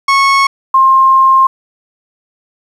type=tone pair in turn; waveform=30% pulse / sine; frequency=1100 / 1061.3 Hz; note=C#6 / C6; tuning=-14 / +24 cents; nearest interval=minor second; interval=62 cents; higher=first; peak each=-4 dBFS; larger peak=neither; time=0.08-0.47 / 0.74-1.47 s; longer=second; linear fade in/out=5 ms; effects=low-pass 6000 Hz 12 dB/octave + 7-bit